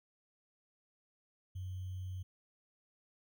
sine tone with sample-and-hold, 92.5 Hz, F#2, in tune, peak -39 dBFS, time 1.55-2.23 s, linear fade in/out 10 ms, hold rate 3150 Hz, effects none

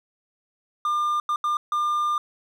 triangle tone bursts at uneven times, 1200 Hz, D6, 37 cents sharp, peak -19 dBFS, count 4, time 0.85-1.2 / 1.29-1.36 / 1.44-1.57 / 1.72-2.18 s, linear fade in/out 2 ms, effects none

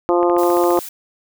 harmonic tone, 174.61 Hz, F3, in tune, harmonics 2 / 3 / 4 / 5 / 6 / 7, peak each -15 / -19 / -21 / -23 / -25 / -26 dBFS, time 0.09-0.79 s, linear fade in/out 0 ms
click train, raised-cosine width 0.5 ms, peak -17 dBFS, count 9, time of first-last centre 0.23-0.774 s, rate 14.7 Hz
blue noise, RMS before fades -32 dBFS, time 0.38-0.89 s, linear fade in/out 5 ms
effects none

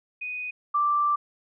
sine tone pair in turn, 2489 / 1174.7 Hz, D#7 / D6, 0 / 0 cents, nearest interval octave + minor second, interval 1300 cents, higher first, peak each -30 / -20 dBFS, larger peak second, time 0.21-0.51 / 0.74-1.16 s, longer second, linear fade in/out 10 ms, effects none

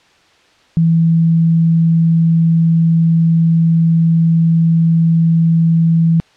sine tone, 164.81 Hz, E3, in tune, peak -8 dBFS, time 0.77-6.2 s, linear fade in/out 0 ms, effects white hiss -50 dBFS RMS until 6.36 s + low-pass 4000 Hz 12 dB/octave

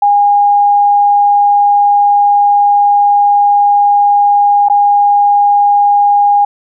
sine tone with dropouts, 816 Hz, G#5, 31 cents flat, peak -5 dBFS, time 0.02-6.45 s, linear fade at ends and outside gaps 5 ms, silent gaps 4.686-4.698 s, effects none

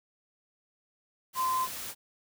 sine tone in noise, 1033 Hz, C6, 22 cents flat, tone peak -26 dBFS, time 1.35-1.68 s, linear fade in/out 50 ms, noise white, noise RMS -39 dBFS, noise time 1.33-1.95 s, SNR +10 dB, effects none

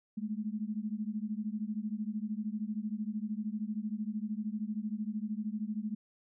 sine beating tone pair, 207.7 / 220.7 Hz, G#3 / A3, 0 / +5 cents, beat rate 13 Hz, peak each -36 / -37 dBFS, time 0.17-5.95 s, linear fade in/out 10 ms, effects none

